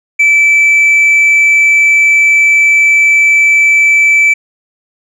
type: tone with tanh clipping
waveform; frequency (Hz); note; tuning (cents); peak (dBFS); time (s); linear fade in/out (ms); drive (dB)
sine; 2316; D7; -25; -5; 0.19-4.34; 10; 2
effects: none